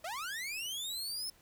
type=linear sweep; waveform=sawtooth; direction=up; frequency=603 to 5320 Hz; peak=-34 dBFS; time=0.04-1.3 s; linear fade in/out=5 ms; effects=pink hiss -64 dBFS RMS until 1.41 s